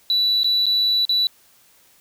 sine tone with dropouts, 3951 Hz, B7, in tune, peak -14 dBFS, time 0.1-1.27 s, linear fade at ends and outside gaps 1 ms, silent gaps 0.433-0.444 / 0.657-0.665 / 1.052-1.093 s, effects tanh soft clip ceiling -13 dBFS + white hiss -55 dBFS RMS until 2 s

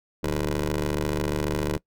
15% pulse ring-modulated tone, 74.3 Hz, D2, 21 cents sharp, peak -15 dBFS, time 0.23-1.78 s, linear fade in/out 10 ms, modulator 247 Hz, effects noise-tail reverb RT60 0.1 s tail -21 dB re dry

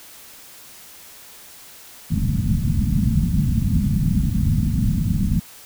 white low-pass noise, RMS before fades -19 dBFS, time 2.1-5.4 s, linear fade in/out 10 ms, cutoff 220 Hz, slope 48 dB/octave, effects white hiss -43 dBFS RMS until 5.65 s

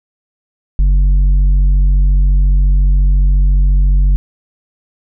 triangle tone with tanh clipping, 47.17 Hz, F#1, 34 cents sharp, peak -8 dBFS, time 0.79-4.16 s, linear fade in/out 0 ms, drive 10 dB, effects none

